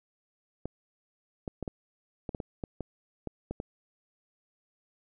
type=clicks; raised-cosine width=2 ms; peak=-21 dBFS; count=12; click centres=0.656 / 1.478 / 1.627 / 1.678 / 2.292 / 2.348 / 2.402 / 2.638 / 2.807 / 3.273 / 3.51 / 3.601 s; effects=none